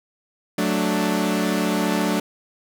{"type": "chord", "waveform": "sawtooth", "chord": "D major", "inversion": "first", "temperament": "equal", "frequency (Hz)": [185, 220, 293.7], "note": ["F#3", "A3", "D4"], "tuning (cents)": [0, 0, 0], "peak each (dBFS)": -20, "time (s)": [0.58, 2.2], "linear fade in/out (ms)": 5, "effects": []}